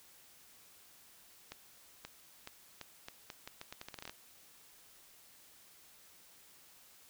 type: accelerating click train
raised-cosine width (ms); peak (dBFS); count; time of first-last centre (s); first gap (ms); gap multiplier
0.2; -27; 17; 1.52-4.095; 530; 0.8
effects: white hiss -61 dBFS RMS until 7.09 s